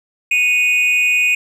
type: tone with amplitude modulation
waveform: triangle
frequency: 2489 Hz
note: D#7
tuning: in tune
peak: -7 dBFS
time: 0.31-1.35 s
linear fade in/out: 5 ms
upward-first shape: sine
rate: 289 Hz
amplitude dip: 70%
effects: none